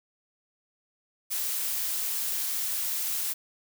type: noise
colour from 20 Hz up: blue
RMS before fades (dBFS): -30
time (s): 1.3-3.34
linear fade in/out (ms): 20
effects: none